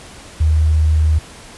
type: tone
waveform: sine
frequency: 77.78 Hz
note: D#2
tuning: in tune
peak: -10 dBFS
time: 0.4-1.19 s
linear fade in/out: 10 ms
effects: pink hiss -38 dBFS RMS until 1.57 s + resampled to 24000 Hz